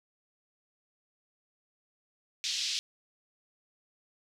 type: band-pass noise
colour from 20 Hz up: pink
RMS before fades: -33 dBFS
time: 2.44-2.79 s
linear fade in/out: 0 ms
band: 3200 to 5700 Hz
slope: 24 dB/octave
effects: none